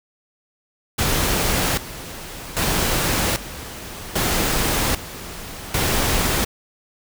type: noise with tremolo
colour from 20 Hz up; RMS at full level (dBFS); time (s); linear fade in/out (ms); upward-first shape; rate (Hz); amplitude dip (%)
pink; -20; 0.98-6.45; 10; square; 0.63; 80
effects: none